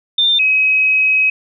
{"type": "tone pair in turn", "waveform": "sine", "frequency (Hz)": [3596, 2543], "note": ["A7", "D#7"], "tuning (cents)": [37, 37], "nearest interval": "tritone", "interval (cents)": 600, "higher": "first", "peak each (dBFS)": -10, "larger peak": "neither", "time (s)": [[0.18, 0.39], [0.39, 1.3]], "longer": "second", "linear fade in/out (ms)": 5, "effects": []}